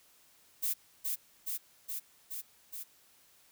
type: noise with echo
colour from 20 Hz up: violet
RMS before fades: -32 dBFS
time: 0.62-0.74 s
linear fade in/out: 20 ms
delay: 420 ms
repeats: 5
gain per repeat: -2 dB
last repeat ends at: 2.84 s
effects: white hiss -64 dBFS RMS until 3.51 s